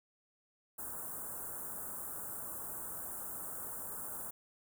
white band-stop noise, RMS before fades -43 dBFS, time 0.78-4.31 s, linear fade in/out 10 ms, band 1500 to 7900 Hz, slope 48 dB/octave, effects none

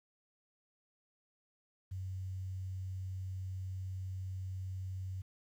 sine tone, 93.9 Hz, F#2, 26 cents sharp, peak -38 dBFS, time 1.91-5.22 s, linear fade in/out 10 ms, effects 11-bit

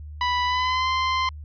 sawtooth tone with pitch glide, 987.8 to 1039.9 Hz, B5 to C6, 0 to -11 cents, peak -17 dBFS, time 0.21-1.29 s, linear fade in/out 2 ms, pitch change +89 cents, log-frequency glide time 0.45-0.89 s, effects added 75 Hz sine -35 dBFS peak until 1.44 s + resampled to 11025 Hz

